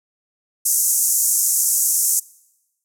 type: band-pass noise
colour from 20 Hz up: pink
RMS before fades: -18 dBFS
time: 0.65-2.2 s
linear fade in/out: 10 ms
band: 6300 to 14000 Hz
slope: 48 dB/octave
effects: noise-tail reverb RT60 1.0 s tail -24 dB re dry